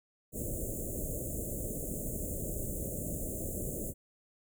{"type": "band-stop noise", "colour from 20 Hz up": "pink", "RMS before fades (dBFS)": -37, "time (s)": [0.32, 3.94], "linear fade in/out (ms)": 50, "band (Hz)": [640, 6800], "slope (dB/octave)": 96, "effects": []}